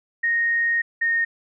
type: tone pair in turn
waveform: sine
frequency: 1861 / 1846 Hz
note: A#6 / A#6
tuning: -3 / -17 cents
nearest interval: unison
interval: 14 cents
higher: first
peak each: -18 dBFS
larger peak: neither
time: 0.23-0.82 / 1.01-1.25 s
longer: first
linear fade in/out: 10 ms
effects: none